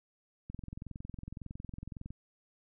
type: click train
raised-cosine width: 5 ms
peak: -30 dBFS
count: 36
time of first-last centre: 0.5-2.106 s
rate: 21.8 Hz
effects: none